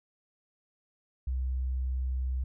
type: tone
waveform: sine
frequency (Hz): 64.3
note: C2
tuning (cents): -30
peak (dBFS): -28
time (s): 1.27-2.44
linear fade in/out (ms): 5
effects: none